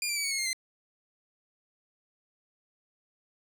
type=tone with pitch steps; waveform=15% pulse; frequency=2409 / 2349 / 2290 / 2232 / 2176 / 2122 / 2068 Hz; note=D7 / D7 / D7 / C#7 / C#7 / C7 / C7; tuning=+43 / 0 / -44 / +11 / -33 / +24 / -21 cents; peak=-22 dBFS; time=0.02-0.531 s; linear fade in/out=2 ms; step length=73 ms; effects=none